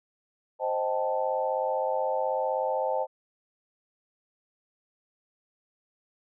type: chord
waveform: sine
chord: A half-diminished seventh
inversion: first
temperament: equal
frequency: 523.3 / 622.3 / 784 / 880 Hz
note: C5 / Eb5 / G5 / A5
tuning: 0 / 0 / 0 / 0 cents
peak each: -29 / -31 / -33 / -31 dBFS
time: 0.59-3.07 s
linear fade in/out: 50 ms
effects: none